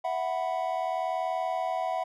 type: chord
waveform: triangle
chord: E suspended second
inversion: none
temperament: equal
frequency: 659.3 / 740 / 987.8 Hz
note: E5 / F#5 / B5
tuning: 0 / 0 / 0 cents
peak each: -30 / -28 / -34 dBFS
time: 0.04-2.04 s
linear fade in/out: 10 ms
effects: none